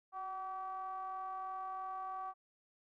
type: ring-modulated tone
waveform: triangle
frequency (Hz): 194.7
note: G3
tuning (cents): -12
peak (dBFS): -35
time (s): 0.12-2.34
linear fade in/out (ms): 50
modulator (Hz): 952
effects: none